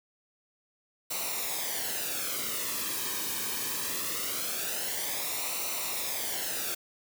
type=noise with flanger; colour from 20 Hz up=white; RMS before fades=-33 dBFS; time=1.1-6.75 s; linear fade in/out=10 ms; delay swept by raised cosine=0.6 to 1.48 ms; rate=0.22 Hz; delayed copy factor=-0.65; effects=none